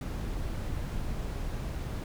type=noise; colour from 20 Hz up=brown; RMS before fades=-34 dBFS; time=0.01-2.04 s; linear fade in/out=2 ms; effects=none